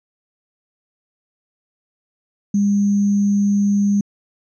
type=tone with sample-and-hold; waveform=sine; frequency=202.3 Hz; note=G#3; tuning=45 cents flat; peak=-13 dBFS; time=2.54-4.01 s; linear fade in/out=5 ms; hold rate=6300 Hz; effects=resampled to 16000 Hz